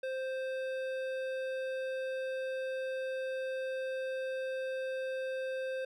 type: tone with hard clipping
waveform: triangle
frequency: 523.3 Hz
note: C5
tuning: in tune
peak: -36 dBFS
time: 0.03-5.85 s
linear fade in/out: 5 ms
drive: 16 dB
effects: none